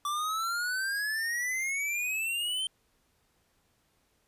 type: exponential sweep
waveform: square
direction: up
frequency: 1157 to 3136 Hz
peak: -30 dBFS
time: 0.05-2.67 s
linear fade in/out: 2 ms
effects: pink hiss -71 dBFS RMS until 4.27 s + resampled to 32000 Hz